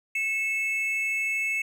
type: tone pair together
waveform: triangle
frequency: 2194 / 2627 Hz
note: C#7 / E7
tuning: -18 / -7 cents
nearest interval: minor third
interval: 311 cents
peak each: -26 dBFS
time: 0.15-1.62 s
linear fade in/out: 5 ms
effects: none